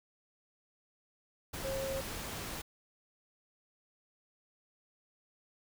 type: tone in noise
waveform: sine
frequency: 538 Hz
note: C5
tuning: 48 cents sharp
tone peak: -35 dBFS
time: 1.64-2.01 s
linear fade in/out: 10 ms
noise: pink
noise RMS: -41 dBFS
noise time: 1.53-2.62 s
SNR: +3 dB
effects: none